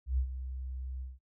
sine tone with ADSR envelope, 64.5 Hz, C2, 24 cents flat, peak -24 dBFS, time 0.06-1.19 s, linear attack 120 ms, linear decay 82 ms, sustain -12 dB, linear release 180 ms, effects noise-tail reverb RT60 0.1 s tail -26 dB re dry + tanh soft clip ceiling -21 dBFS

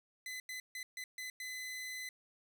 sawtooth tone bursts at uneven times, 2020 Hz, B6, 39 cents sharp, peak -38 dBFS, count 6, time 0.26-0.4 / 0.49-0.6 / 0.75-0.83 / 0.97-1.04 / 1.18-1.3 / 1.4-2.09 s, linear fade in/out 2 ms, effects none

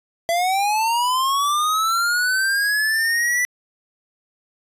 square linear sweep, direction up, 666 to 1981 Hz, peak -18 dBFS, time 0.29-3.45 s, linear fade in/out 0 ms, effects resampled to 32000 Hz

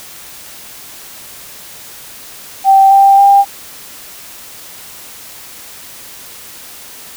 sine tone with pitch steps, 779 / 788.1 / 797.2 Hz, G5 / G5 / G5, -11 / +9 / +29 cents, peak -3 dBFS, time 2.64-3.45 s, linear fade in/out 50 ms, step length 270 ms, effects white hiss -33 dBFS RMS until 7.16 s

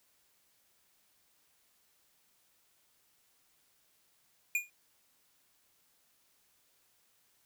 square tone with exponential decay, 2433 Hz, D#7, 39 cents flat, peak -26 dBFS, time 4.55-4.7 s, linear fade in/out 2 ms, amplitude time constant 32 ms, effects white hiss -71 dBFS RMS until 7.45 s

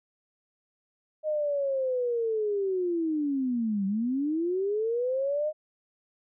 sine linear two-way sweep, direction down then up, 622.3 to 190.5 to 622.3 Hz, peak -25 dBFS, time 1.23-5.53 s, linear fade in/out 50 ms, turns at 3.86 s, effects none

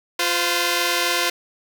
5% pulse tone pair together, 350 / 513 Hz, F4 / C5, +4 / -34 cents, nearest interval perfect fifth, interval 662 cents, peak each -10 dBFS, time 0.19-1.3 s, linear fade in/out 5 ms, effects none

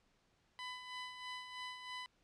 15% pulse tone with tremolo, 1001 Hz, B5, 23 cents sharp, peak -36 dBFS, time 0.59-2.06 s, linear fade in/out 0 ms, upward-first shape sine, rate 3.1 Hz, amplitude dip 55%, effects pink hiss -75 dBFS RMS until 2.23 s + low-pass 6000 Hz 12 dB/octave

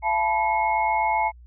sine tone cluster, 679 / 870 / 978 / 2170 Hz, F5 / A5 / B5 / C#7, -49 / -20 / -17 / -37 cents, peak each -28 / -21 / -29 / -28 dBFS, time 0.02-1.32 s, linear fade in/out 50 ms, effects added 60 Hz sine -44 dBFS peak until 1.46 s

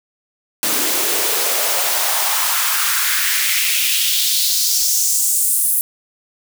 white noise with high-pass filter sweep, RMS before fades -17 dBFS, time 0.63-5.81 s, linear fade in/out 0 ms, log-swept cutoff 260 to 11000 Hz, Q 2.3, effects none

